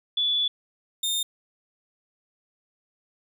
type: tone pair in turn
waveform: sine / sawtooth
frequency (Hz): 3446 / 3639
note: A7 / A#7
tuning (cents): -37 / -42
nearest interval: minor second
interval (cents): 95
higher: second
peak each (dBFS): -21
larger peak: neither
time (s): 0.17-0.48 / 1.03-1.23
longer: first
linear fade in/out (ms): 5
effects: none